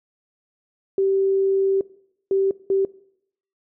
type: tone bursts at uneven times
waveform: sine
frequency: 388.3 Hz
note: G4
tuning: 16 cents flat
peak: -16 dBFS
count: 3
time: 0.98-1.81 / 2.31-2.51 / 2.7-2.85 s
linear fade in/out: 2 ms
effects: noise-tail reverb RT60 0.7 s tail -20 dB re dry